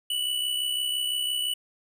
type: tone with amplitude modulation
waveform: square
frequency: 2961 Hz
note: F#7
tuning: 1 cent sharp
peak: -24 dBFS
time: 0.1-1.54 s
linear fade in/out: 5 ms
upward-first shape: sine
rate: 65.9 Hz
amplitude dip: 50%
effects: none